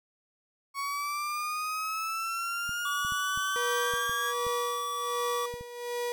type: linear sweep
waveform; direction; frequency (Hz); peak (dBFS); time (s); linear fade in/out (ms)
35% pulse; up; 1108.7 to 1655; -29; 0.74-4.34; 50
type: clicks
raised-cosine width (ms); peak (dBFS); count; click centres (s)
5; -32; 9; 2.693 / 3.049 / 3.122 / 3.375 / 3.938 / 4.095 / 4.467 / 5.54 / 5.61
type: tone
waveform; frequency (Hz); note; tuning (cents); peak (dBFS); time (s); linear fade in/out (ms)
square; 1147; D6; -41; -32; 2.85-5.46; 5
type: tone with tremolo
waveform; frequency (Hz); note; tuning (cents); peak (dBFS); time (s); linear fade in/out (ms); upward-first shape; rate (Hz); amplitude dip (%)
35% pulse; 482.7; B4; -40; -28; 3.56-6.12; 0; sine; 1.3; 75
effects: none

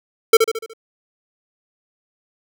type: tone with echo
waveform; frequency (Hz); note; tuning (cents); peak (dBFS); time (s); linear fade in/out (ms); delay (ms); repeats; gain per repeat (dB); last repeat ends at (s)
square; 448.6; A4; +34; -6; 0.33-0.37; 5; 73; 5; -6; 0.735
effects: none

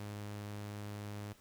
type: tone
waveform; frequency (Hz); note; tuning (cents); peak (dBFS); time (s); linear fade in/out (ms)
sawtooth; 103.5; G#2; -5; -38; 0-1.33; 5
effects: pink hiss -64 dBFS RMS until 1.4 s

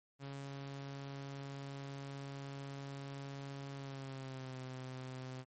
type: tone with pitch glide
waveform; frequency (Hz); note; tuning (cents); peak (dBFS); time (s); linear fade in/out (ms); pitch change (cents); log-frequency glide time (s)
sawtooth; 138.59 to 129.31; C#3 to C3; 0 to -20; -40; 0.19-5.45; 50; -120; 3.74-4.58
effects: MP3 32 kbps

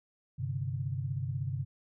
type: chord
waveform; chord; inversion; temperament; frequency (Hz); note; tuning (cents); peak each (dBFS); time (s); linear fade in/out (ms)
sine; G suspended fourth; none; just; 98 / 130.67 / 147; G2 / C3 / D3; 0 / -2 / +2; -37 / -34 / -38; 0.38-1.65; 20
effects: none

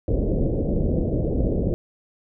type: low-pass noise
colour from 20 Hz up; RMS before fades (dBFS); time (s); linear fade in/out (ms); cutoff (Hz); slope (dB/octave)
pink; -22; 0.08-1.74; 0; 580; 48
effects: none

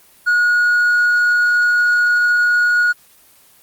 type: tone with hard clipping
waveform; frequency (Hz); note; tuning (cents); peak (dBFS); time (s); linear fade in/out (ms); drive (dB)
sine; 1448; F#6; -38; -12; 0.26-2.93; 20; 2
effects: white hiss -49 dBFS RMS until 3.62 s + Opus 24 kbps

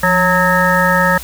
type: harmonic tone with a mistuned harmonic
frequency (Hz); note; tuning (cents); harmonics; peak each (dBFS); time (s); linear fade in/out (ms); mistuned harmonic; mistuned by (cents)
183.4; F#3; -15; 1 / 3 / 5 / 7 / 9 / 10; -17 / -17 / -17 / -17 / -17 / -17; 0.03-1.18; 5; 1; -84
effects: added 60 Hz sine -32 dBFS peak until 1.23 s + white hiss -32 dBFS RMS until 1.23 s

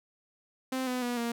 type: tone with pitch steps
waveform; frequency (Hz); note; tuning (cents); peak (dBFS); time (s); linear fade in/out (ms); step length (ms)
sawtooth; 260 / 251.3 / 242.9 / 234.7; C4 / B3 / B3 / A#3; -11 / +30 / -29 / +12; -26; 0.72-1.32; 5; 150
effects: none

